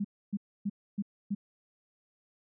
sine tone bursts, 202.3 Hz, G#3, 45 cents flat, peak -28 dBFS, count 5, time 0-1.35 s, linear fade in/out 10 ms, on 46 ms, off 280 ms, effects none

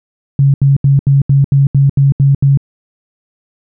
sine tone bursts, 138.59 Hz, C#3, in tune, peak -5 dBFS, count 10, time 0.39-2.574 s, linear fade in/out 2 ms, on 150 ms, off 76 ms, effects none

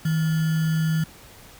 sine tone with sample-and-hold, 160 Hz, D#3, 49 cents sharp, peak -19 dBFS, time 0.05-1.04 s, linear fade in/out 5 ms, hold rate 1575 Hz, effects pink hiss -47 dBFS RMS until 1.59 s

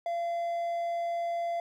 triangle tone, 684 Hz, F5, 36 cents flat, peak -27 dBFS, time 0.06-1.6 s, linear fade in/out 2 ms, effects none

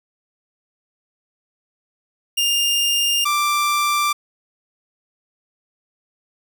sawtooth tone pair in turn, 2808 / 1177.9 Hz, F7 / D6, +9 / +5 cents, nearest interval octave + minor third, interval 1504 cents, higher first, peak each -13 dBFS, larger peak neither, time 2.37-3.25 / 3.25-4.13 s, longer neither, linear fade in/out 10 ms, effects none

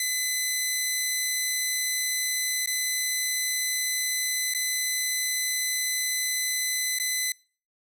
10% pulse tone with dropouts, 2016 Hz, B6, 35 cents sharp, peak -16 dBFS, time 0-7.32 s, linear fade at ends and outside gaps 2 ms, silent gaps 2.66-2.673 / 4.538-4.547 / 6.987-6.998 s, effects noise-tail reverb RT60 0.4 s tail -25 dB re dry

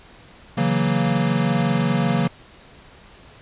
square chord, F# dominant seventh, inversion second, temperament equal with one note detuned, 139.47 / 164.81 / 185 / 233.1 Hz, C#3 / E3 / F#3 / A#3, +11 / 0 / 0 / 0 cents, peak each -24 dBFS, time 0.57-2.28 s, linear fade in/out 10 ms, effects pink hiss -47 dBFS RMS until 3.41 s + resampled to 8000 Hz

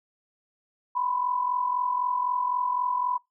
sine tone pair together, 987.8 / 1031.7 Hz, B5 / C6, 0 / -25 cents, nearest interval minor second, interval 75 cents, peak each -25 / -31 dBFS, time 0.95-3.18 s, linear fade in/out 10 ms, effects noise-tail reverb RT60 0.2 s tail -23 dB re dry

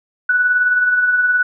sine tone with tremolo, 1480 Hz, F#6, in tune, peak -10 dBFS, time 0.29-1.43 s, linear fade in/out 5 ms, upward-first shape sine, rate 19 Hz, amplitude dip 40%, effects none

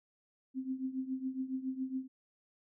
sine tone with tremolo, 261.6 Hz, C4, in tune, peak -31 dBFS, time 0.54-2.08 s, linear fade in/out 50 ms, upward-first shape triangle, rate 7.2 Hz, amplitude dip 85%, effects none

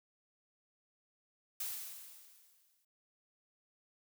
blue noise with exponential decay, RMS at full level -38 dBFS, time 1.6-2.85 s, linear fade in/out 5 ms, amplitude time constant 270 ms, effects none

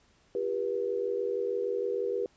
sine tone cluster, 346.8 / 397.6 / 484 Hz, F4 / G4 / B4, -12 / +25 / -35 cents, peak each -40 / -31 / -31 dBFS, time 0.35-2.26 s, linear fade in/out 2 ms, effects pink hiss -65 dBFS RMS until 2.36 s + resampled to 16000 Hz

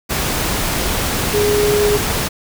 sine tone in noise, 415.3 Hz, G#4, in tune, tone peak -13 dBFS, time 1.33-1.98 s, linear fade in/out 20 ms, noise pink, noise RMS -19 dBFS, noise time 0.09-2.29 s, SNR +3 dB, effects none

